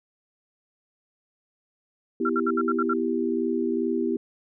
sine chord, E minor, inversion second, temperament equal, 246.9 / 329.6 / 392 Hz, B3 / E4 / G4, 0 / 0 / 0 cents, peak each -27 dBFS, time 2.2-4.17 s, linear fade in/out 5 ms
sine tone bursts, 1365 Hz, F6, 40 cents flat, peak -23 dBFS, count 7, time 2.25-2.935 s, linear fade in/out 5 ms, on 43 ms, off 64 ms
effects none

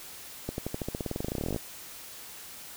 accelerating click train, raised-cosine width 2 ms, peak -18 dBFS, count 25, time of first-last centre 0.49-1.562 s, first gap 91 ms, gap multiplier 0.93, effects white hiss -45 dBFS RMS until 2.76 s

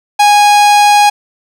45% pulse tone, 826 Hz, G#5, 10 cents flat, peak -4 dBFS, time 0.19-1.1 s, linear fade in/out 10 ms, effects low-pass 10000 Hz 12 dB/octave + 7-bit

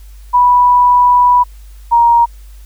sine tone pair in turn, 983 / 939.5 Hz, B5 / A#5, -8 / +13 cents, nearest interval minor second, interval 79 cents, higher first, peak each -5 dBFS, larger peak neither, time 0.33-1.44 / 1.91-2.26 s, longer first, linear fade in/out 20 ms, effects added 50 Hz sine -32 dBFS peak until 2.65 s + white hiss -49 dBFS RMS until 2.65 s

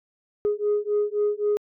sine beating tone pair, 414 / 417.8 Hz, G#4 / G#4, -5 / +10 cents, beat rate 3.8 Hz, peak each -23 dBFS, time 0.45-1.57 s, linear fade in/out 0 ms, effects tanh soft clip ceiling -16 dBFS

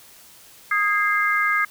sine chord, Ab major, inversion second, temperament equal with one note detuned, 1244.5 / 1634.6 / 2093 Hz, Eb6 / Ab6 / C7, 0 / -28 / 0 cents, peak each -22 dBFS, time 0.71-1.65 s, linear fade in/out 5 ms, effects white hiss -48 dBFS RMS until 1.7 s

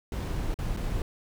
brown noise with dropouts, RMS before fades -30 dBFS, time 0.12-1.02 s, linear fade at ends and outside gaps 2 ms, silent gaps 0.542-0.588 / 0.766-0.771 s, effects none

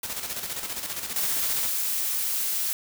white noise with tremolo, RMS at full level -31 dBFS, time 0.03-1.7 s, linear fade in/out 5 ms, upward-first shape square, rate 15 Hz, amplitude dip 50%
blue noise, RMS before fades -27 dBFS, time 1.16-2.73 s, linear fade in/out 0 ms
effects none

